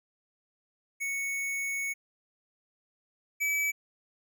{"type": "tone pair in turn", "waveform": "square", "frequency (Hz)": [2217, 2294], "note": ["C#7", "D7"], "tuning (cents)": [0, -41], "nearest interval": "minor second", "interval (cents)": 59, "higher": "second", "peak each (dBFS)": [-31, -27], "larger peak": "second", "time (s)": [[1, 1.94], [3.4, 3.72]], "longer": "first", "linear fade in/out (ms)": 20, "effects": []}